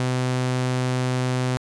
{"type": "tone", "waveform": "sawtooth", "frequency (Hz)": 127.1, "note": "C3", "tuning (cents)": -50, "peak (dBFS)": -17, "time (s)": [0, 1.57], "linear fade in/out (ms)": 0, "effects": ["resampled to 22050 Hz"]}